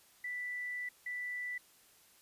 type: tone bursts at uneven times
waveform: sine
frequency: 1975.5 Hz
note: B6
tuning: in tune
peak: -37 dBFS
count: 2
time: 0.24-0.89 / 1.06-1.58 s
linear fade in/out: 5 ms
effects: white hiss -64 dBFS RMS until 2.21 s + resampled to 32000 Hz

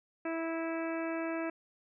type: harmonic tone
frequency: 327.8 Hz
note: E4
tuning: 10 cents flat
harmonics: 1 / 2 / 3 / 4 / 5 / 6 / 7 / 8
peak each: -35 / -38 / -46 / -45 / -45 / -50 / -48 / -49 dBFS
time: 0.25-1.5 s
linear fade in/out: 5 ms
effects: none

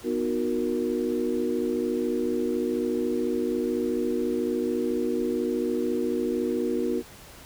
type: chord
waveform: sine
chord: B major seventh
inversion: none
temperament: equal with one note detuned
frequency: 246.9 / 311.1 / 365.1 / 466.2 Hz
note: B3 / D#4 / F#4 / A#4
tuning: 0 / 0 / -23 / 0 cents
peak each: -29 / -31 / -28 / -30 dBFS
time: 0.03-7.03 s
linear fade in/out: 50 ms
effects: pink hiss -47 dBFS RMS until 7.45 s

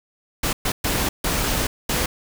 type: noise bursts at uneven times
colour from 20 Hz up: pink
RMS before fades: -22 dBFS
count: 5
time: 0.43-0.53 / 0.65-0.72 / 0.84-1.09 / 1.24-1.67 / 1.89-2.06 s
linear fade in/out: 5 ms
effects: none

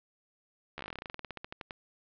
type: slowing click train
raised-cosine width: 0.3 ms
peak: -23 dBFS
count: 23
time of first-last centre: 0.78-1.708 s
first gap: 13 ms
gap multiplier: 1.1
effects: low-pass 4000 Hz 12 dB/octave

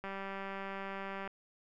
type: click train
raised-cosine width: 0.5 ms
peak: -27 dBFS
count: 242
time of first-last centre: 0.04-1.276 s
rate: 195 Hz
effects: none

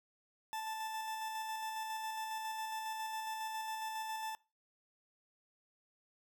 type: tone with tremolo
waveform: 40% pulse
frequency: 880 Hz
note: A5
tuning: in tune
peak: -37 dBFS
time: 0.53-4.35 s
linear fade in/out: 0 ms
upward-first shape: square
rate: 7.3 Hz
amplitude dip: 25%
effects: noise-tail reverb RT60 0.3 s tail -23 dB re dry

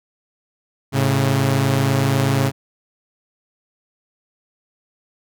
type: tone pair together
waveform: sawtooth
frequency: 108.3 / 136.45 Hz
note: A2 / C#3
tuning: -27 / -27 cents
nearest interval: major third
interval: 400 cents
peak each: -16 / -13 dBFS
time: 0.92-2.52 s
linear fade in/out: 50 ms
effects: none

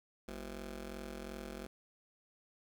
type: ring-modulated tone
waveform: 15% pulse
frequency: 143.2 Hz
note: D3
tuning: 43 cents flat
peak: -34 dBFS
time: 0.28-1.67 s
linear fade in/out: 5 ms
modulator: 93 Hz
effects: none

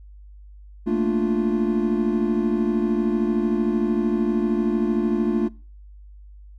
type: chord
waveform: triangle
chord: Bb major seventh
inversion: third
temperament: equal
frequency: 220 / 233.1 / 293.7 / 349.2 Hz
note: A3 / Bb3 / D4 / F4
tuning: 0 / 0 / 0 / 0 cents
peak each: -21 / -25 / -24 / -22 dBFS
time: 0.86-5.49 s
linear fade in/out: 20 ms
effects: noise-tail reverb RT60 0.4 s tail -24 dB re dry + added 50 Hz sine -41 dBFS peak until 6.58 s

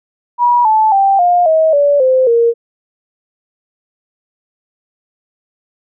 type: tone with pitch steps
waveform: sine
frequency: 966 / 870.6 / 784.6 / 707.2 / 637.3 / 574.4 / 517.7 / 466.5 Hz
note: B5 / A5 / G5 / F5 / D#5 / D5 / C5 / A#4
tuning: -39 / -19 / +1 / +22 / +41 / -39 / -18 / +1 cents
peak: -7 dBFS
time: 0.38-2.54 s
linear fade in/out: 50 ms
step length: 270 ms
effects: none

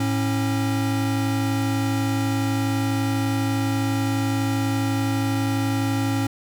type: tone pair together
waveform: square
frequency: 108.42 / 273.2 Hz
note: A2 / C#4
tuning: -25 / -25 cents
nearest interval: octave + major third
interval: 1600 cents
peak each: -24 dBFS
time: 0-6.27 s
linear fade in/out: 5 ms
effects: none

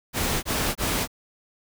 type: noise bursts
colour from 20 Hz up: pink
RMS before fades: -25 dBFS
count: 3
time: 0.13-1.076 s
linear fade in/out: 50 ms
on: 300 ms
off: 23 ms
effects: none

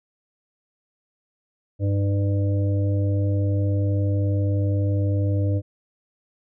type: harmonic tone with a mistuned harmonic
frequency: 99.7 Hz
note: G2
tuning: 30 cents sharp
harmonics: 1 / 3 / 5 / 6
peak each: -19 / -29 / -33 / -35 dBFS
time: 1.79-5.62 s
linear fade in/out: 50 ms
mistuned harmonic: 3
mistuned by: +17 cents
effects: none

